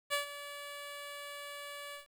10% pulse tone with ADSR envelope, 575 Hz, D5, 37 cents flat, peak -21 dBFS, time 0.1-2.07 s, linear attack 34 ms, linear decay 120 ms, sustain -14 dB, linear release 130 ms, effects 10-bit

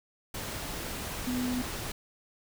sine tone in noise, 249.4 Hz, B3, 17 cents sharp, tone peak -29 dBFS, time 1.27-1.62 s, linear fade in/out 5 ms, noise pink, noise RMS -37 dBFS, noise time 0.34-1.92 s, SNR +5 dB, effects none

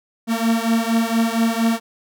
45% pulse beating tone pair, 226.2 / 230.5 Hz, A3 / A#3, +48 / -19 cents, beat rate 4.3 Hz, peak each -19 / -20 dBFS, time 0.27-1.8 s, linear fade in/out 50 ms, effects none

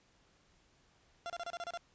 30% pulse tone bursts, 689 Hz, F5, 24 cents flat, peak -36 dBFS, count 8, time 1.26-1.774 s, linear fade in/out 0 ms, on 38 ms, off 30 ms, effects pink hiss -69 dBFS RMS until 1.94 s + resampled to 16000 Hz

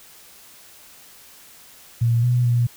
sine tone with pitch steps, 117.1 / 122.8 / 120 Hz, A#2 / B2 / B2, +8 / -9 / -49 cents, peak -15 dBFS, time 2.01-2.67 s, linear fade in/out 10 ms, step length 220 ms, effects white hiss -47 dBFS RMS until 2.76 s

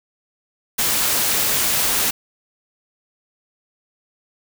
white noise, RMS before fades -19 dBFS, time 0.78-2.11 s, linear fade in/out 10 ms, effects none

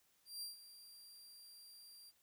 sawtooth tone with ADSR envelope, 4739 Hz, D8, 15 cents sharp, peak -40 dBFS, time 0.25-2.12 s, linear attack 170 ms, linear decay 140 ms, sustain -14 dB, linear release 33 ms, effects white hiss -75 dBFS RMS until 2.22 s

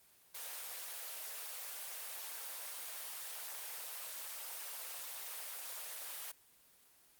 white high-pass noise, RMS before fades -45 dBFS, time 0.34-6.32 s, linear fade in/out 10 ms, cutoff 470 Hz, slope 48 dB/octave, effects white hiss -66 dBFS RMS until 7.19 s + Opus 24 kbps

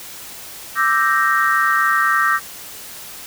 sine chord, E half-diminished seventh, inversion third, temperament equal, 1174.7 / 1318.5 / 1568 / 1864.7 Hz, D6 / E6 / G6 / Bb6, 0 / 0 / 0 / 0 cents, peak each -19 dBFS, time 0.75-2.4 s, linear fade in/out 50 ms, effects white hiss -35 dBFS RMS until 3.26 s

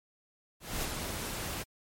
pink noise with ADSR envelope, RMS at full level -33 dBFS, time 0.6-1.64 s, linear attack 220 ms, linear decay 59 ms, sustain -4 dB, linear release 23 ms, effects MP3 64 kbps

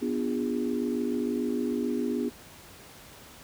sine chord, B diminished seventh, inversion none, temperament equal with one note detuned, 246.9 / 293.7 / 349.2 / 408.6 Hz, B3 / D4 / F4 / Ab4, 0 / 0 / 0 / -28 cents, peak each -29 / -33 / -34 / -33 dBFS, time 0.01-2.3 s, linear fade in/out 20 ms, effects pink hiss -49 dBFS RMS until 3.43 s + high-pass 60 Hz 12 dB/octave

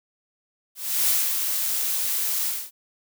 blue noise with ADSR envelope, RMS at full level -20 dBFS, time 0.75-2.71 s, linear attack 330 ms, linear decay 220 ms, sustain -5 dB, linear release 250 ms, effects none

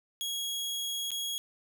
sawtooth tone with dropouts, 3313 Hz, G#7, 5 cents flat, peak -29 dBFS, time 0.21-1.38 s, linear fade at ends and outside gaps 0 ms, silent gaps 1.106-1.116 s, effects none

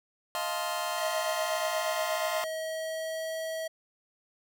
sawtooth chord, F dominant seventh, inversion third, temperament just, 628.6 / 698.5 / 873.1 / 1047.7 Hz, Eb5 / F5 / A5 / C6, +18 / 0 / -14 / +2 cents, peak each -32 / -31 / -35 / -31 dBFS, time 0.35-2.44 s, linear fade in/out 0 ms
square tone with pitch glide, 637 to 644 Hz, D#5 to E5, +41 to -41 cents, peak -33 dBFS, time 0.97-3.68 s, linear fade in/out 10 ms, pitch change +18 cents, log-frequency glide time 2.48-3.36 s
effects none

